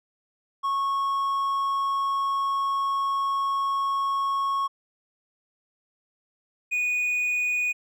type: tone pair in turn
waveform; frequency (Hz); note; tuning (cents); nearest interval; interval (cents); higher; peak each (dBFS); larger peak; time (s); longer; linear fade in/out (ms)
triangle; 1100 / 2469; C#6 / D#7; -14 / -14; octave + major second; 1400; second; -21; neither; 0.63-4.68 / 6.71-7.73; first; 20
effects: none